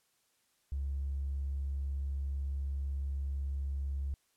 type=tone with tanh clipping; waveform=triangle; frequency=69 Hz; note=C#2; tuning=7 cents flat; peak=-32 dBFS; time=0.72-4.14 s; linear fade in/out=0 ms; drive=2 dB; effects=white hiss -74 dBFS RMS until 4.36 s + low-pass 12000 Hz 12 dB/octave